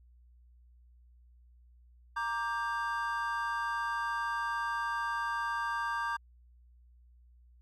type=chord; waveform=triangle; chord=G minor; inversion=first; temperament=equal with one note detuned; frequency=932.3 / 1174.7 / 1591.7 Hz; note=Bb5 / D6 / G6; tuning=0 / 0 / +26 cents; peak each=-34 dBFS; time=2.16-6.17 s; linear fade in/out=10 ms; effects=added 60 Hz sine -57 dBFS peak until 7.61 s